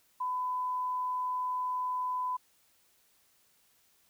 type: tone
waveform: sine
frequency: 1004 Hz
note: B5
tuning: 28 cents sharp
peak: -30 dBFS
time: 0.2-2.37 s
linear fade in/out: 10 ms
effects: white hiss -68 dBFS RMS until 4.09 s